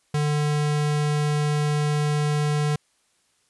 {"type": "tone", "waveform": "square", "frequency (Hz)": 148.7, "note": "D3", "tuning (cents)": 22, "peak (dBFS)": -21, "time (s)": [0.14, 2.76], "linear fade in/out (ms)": 5, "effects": ["white hiss -66 dBFS RMS until 3.49 s", "resampled to 24000 Hz"]}